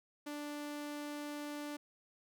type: tone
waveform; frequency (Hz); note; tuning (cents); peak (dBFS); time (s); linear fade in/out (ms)
sawtooth; 293.7; D4; 0; -37; 0.26-1.77; 10
effects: none